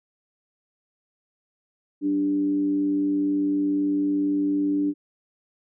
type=tone with frequency modulation; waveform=sine; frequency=293.7 Hz; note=D4; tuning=in tune; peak=-20 dBFS; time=2.01-4.94 s; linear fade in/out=50 ms; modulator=104 Hz; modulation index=0.32; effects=none